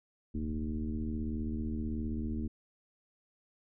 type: tone with frequency modulation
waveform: sine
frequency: 149.7 Hz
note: D3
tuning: 33 cents sharp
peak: -32 dBFS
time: 0.34-2.48 s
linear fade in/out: 10 ms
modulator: 78.7 Hz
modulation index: 2
effects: none